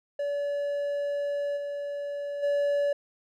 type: tone with level steps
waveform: triangle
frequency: 573 Hz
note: D5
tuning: 43 cents flat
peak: -25 / -29 / -21 dBFS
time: 0.19-2.93 s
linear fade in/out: 5 ms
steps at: 1.56 / 2.42 s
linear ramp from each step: 20 ms
effects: none